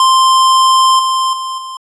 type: tone with level steps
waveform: square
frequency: 1046.5 Hz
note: C6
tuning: in tune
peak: -7 / -12 / -19 / -24 dBFS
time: 0-1.77 s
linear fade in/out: 2 ms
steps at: 0.99 / 1.33 / 1.58 s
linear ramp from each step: 2 ms
effects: resampled to 24000 Hz